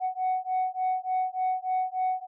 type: beating tone pair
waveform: sine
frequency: 742 / 745.4 Hz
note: F#5 / F#5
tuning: +5 / +13 cents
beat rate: 3.4 Hz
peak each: -27 dBFS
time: 0-2.27 s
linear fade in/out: 50 ms
effects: tanh soft clip ceiling -21 dBFS